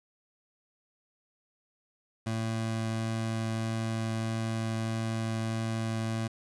25% pulse tone, 112.3 Hz, A2, 36 cents sharp, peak -26 dBFS, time 2.26-6.28 s, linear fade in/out 10 ms, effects resampled to 22050 Hz + 9-bit

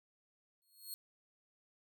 5% pulse tone with exponential growth, 4299 Hz, C8, 46 cents sharp, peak -33 dBFS, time 0.62-0.94 s, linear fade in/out 0 ms, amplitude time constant 68 ms, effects none

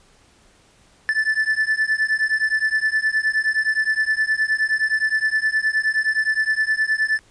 triangle beating tone pair, 1748 / 1757.6 Hz, A6 / A6, -12 / -2 cents, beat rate 9.6 Hz, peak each -19 dBFS, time 1.09-7.19 s, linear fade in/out 0 ms, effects pink hiss -55 dBFS RMS until 7.3 s + resampled to 22050 Hz

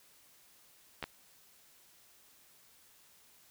clicks, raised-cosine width 0.3 ms, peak -21 dBFS, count 2, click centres 1.027 / 1.04 s, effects white hiss -63 dBFS RMS until 3.5 s

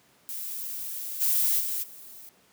violet noise with level steps, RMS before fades -35 / -24 / -30 / -46 dBFS, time 0.29-2.29 s, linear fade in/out 0 ms, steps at 1.2 / 1.59 / 1.82 s, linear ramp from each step 20 ms, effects pink hiss -61 dBFS RMS until 2.52 s + high-pass 150 Hz 12 dB/octave

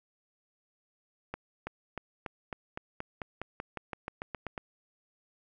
accelerating click train, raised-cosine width 0.5 ms, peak -21 dBFS, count 17, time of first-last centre 1.34-4.578 s, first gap 330 ms, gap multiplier 0.93, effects none

